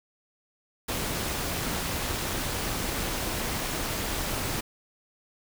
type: noise with amplitude modulation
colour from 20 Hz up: pink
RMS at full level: -28 dBFS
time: 0.88-4.61 s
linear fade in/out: 10 ms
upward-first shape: sine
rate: 285 Hz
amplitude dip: 55%
effects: none